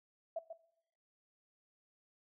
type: tone with echo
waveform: sine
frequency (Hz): 659.3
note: E5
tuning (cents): 0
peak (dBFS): -35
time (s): 0.36-0.39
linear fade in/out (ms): 5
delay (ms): 140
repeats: 1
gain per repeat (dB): -8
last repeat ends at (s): 0.53
effects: noise-tail reverb RT60 0.8 s tail -19 dB re dry